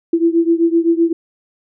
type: beating tone pair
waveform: sine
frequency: 331.6 / 339.4 Hz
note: E4 / F4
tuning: +10 / -49 cents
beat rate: 7.8 Hz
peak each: -13 / -15 dBFS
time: 0.13-1.13 s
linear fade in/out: 5 ms
effects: none